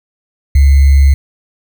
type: tone with sample-and-hold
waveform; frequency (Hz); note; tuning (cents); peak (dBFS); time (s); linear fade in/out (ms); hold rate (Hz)
sine; 69.3; C#2; 0; -3; 0.55-1.14; 5; 2100
effects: none